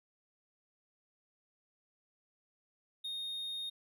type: tone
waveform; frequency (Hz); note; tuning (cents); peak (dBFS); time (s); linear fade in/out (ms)
triangle; 3700; A#7; -14; -36; 3.04-3.7; 10
effects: none